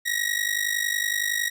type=ring-modulated tone; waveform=sawtooth; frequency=1900 Hz; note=A#6; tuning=33 cents sharp; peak=-17 dBFS; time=0.05-1.5 s; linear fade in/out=20 ms; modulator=25.4 Hz; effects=none